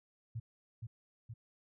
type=tone with echo; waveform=sine; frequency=114.1 Hz; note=A#2; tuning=37 cents flat; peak=-37 dBFS; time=0.35-0.4 s; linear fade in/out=10 ms; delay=470 ms; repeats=2; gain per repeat=-3 dB; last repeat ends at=1.34 s; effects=none